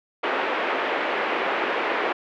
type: band-pass noise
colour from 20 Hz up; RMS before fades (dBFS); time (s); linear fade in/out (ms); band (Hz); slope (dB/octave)
pink; -25; 0.23-2.13; 10; 350 to 2600; 24
effects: none